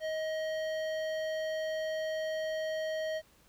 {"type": "tone with hard clipping", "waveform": "triangle", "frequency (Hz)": 630, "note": "D#5", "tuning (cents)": 21, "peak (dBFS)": -34, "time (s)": [0, 3.22], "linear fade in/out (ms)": 50, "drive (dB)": 17, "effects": ["pink hiss -64 dBFS RMS until 3.48 s"]}